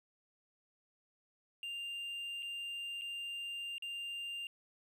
triangle tone with dropouts, 2794 Hz, F7, in tune, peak -38 dBFS, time 1.63-4.47 s, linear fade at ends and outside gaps 1 ms, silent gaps 2.424-2.428 / 3.012-3.018 / 3.782-3.823 s, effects none

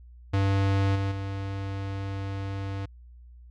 square tone with level steps, 98 Hz, G2, in tune, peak -22 / -26 / -31 dBFS, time 0.33-2.86 s, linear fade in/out 10 ms, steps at 0.95 / 1.11 s, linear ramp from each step 10 ms, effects added 60 Hz sine -46 dBFS peak until 3.5 s + low-pass 4000 Hz 12 dB/octave

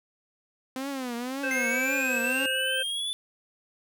sawtooth tone with vibrato, 256.6 Hz, C4, 34 cents flat, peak -27 dBFS, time 0.76-2.46 s, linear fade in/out 2 ms, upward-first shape triangle, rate 1.9 Hz, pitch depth 170 cents each way
harmonic tone, 523.3 Hz, C5, in tune, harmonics 1 / 3 / 5, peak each -33 / -29 / -34 dBFS, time 1.43-2.83 s, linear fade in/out 10 ms
square exponential sweep, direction up, 2093 to 3506 Hz, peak -29 dBFS, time 1.51-3.13 s, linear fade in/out 0 ms
effects none

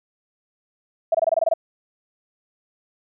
sine tone bursts, 656 Hz, E5, 9 cents flat, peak -14 dBFS, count 9, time 1.12-1.538 s, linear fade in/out 5 ms, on 26 ms, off 23 ms, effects none

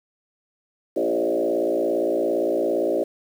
sine tone with frequency modulation, 466.2 Hz, A#4, in tune, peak -19 dBFS, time 0.96-3.04 s, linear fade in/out 10 ms, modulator 57.5 Hz, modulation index 2.8, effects 8-bit

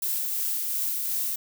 violet noise with tremolo, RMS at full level -27 dBFS, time 0.02-1.36 s, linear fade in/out 5 ms, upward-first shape sine, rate 2.8 Hz, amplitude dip 25%, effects none

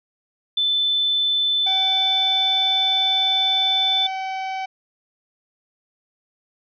sine tone, 3520 Hz, A7, in tune, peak -17 dBFS, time 0.57-4.07 s, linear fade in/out 5 ms
harmonic tone, 763 Hz, G5, 47 cents flat, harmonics 1 / 2 / 3 / 4 / 5 / 6 / 7 / 8, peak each -25 / -41 / -33 / -41 / -49 / -49 / -49 / -53 dBFS, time 1.66-4.66 s, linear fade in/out 10 ms
effects none

